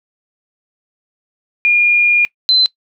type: tone pair in turn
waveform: sine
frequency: 2421 / 4059 Hz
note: D#7 / B7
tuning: -48 / +47 cents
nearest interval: major sixth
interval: 895 cents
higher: second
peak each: -8 dBFS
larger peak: neither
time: 1.65-2.25 / 2.49-2.66 s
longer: first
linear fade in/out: 0 ms
effects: noise-tail reverb RT60 0.1 s tail -21 dB re dry